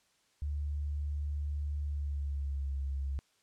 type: tone with pitch glide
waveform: sine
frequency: 73 to 68.51 Hz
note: D2 to C#2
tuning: -10 to -20 cents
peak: -32 dBFS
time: 0.42-3.19 s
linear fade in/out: 0 ms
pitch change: -110 cents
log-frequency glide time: 1.83-2.75 s
effects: white hiss -71 dBFS RMS until 3.42 s + low-pass 8000 Hz 12 dB/octave